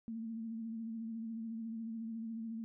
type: tone with vibrato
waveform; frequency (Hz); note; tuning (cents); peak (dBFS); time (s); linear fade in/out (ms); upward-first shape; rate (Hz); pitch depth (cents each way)
sine; 225.7; A3; +44; -39; 0.08-2.64; 0; sine; 14; 37
effects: none